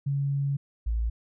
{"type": "tone pair in turn", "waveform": "sine", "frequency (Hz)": [140, 56.43], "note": ["C#3", "A1"], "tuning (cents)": [18, 44], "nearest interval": "octave + major third", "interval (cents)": 1574, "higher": "first", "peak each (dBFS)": -24, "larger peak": "neither", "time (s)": [[0.06, 0.57], [0.86, 1.1]], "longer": "first", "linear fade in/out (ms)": 10, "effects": []}